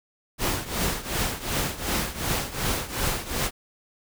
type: noise with tremolo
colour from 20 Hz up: pink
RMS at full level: -24 dBFS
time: 0.38-3.51 s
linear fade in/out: 50 ms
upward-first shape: triangle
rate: 2.7 Hz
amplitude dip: 85%
effects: none